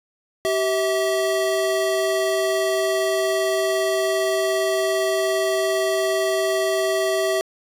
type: tone pair together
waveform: square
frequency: 385.3 / 648 Hz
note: G4 / E5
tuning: -30 / -30 cents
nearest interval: major sixth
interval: 900 cents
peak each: -23 / -22 dBFS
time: 0.45-7.41 s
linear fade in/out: 0 ms
effects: resampled to 32000 Hz + 8-bit